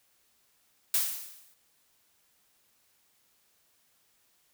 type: noise with exponential decay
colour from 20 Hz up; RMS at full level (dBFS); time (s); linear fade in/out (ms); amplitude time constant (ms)
blue; -24; 0.94-1.54; 2; 130
effects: white hiss -69 dBFS RMS until 4.53 s